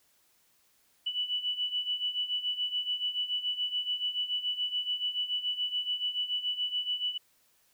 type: beating tone pair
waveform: sine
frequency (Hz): 2960 / 2967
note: F#7 / F#7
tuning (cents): 0 / +4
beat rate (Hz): 7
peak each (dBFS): -35 / -31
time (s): 1.06-7.18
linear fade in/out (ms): 10
effects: white hiss -68 dBFS RMS until 7.73 s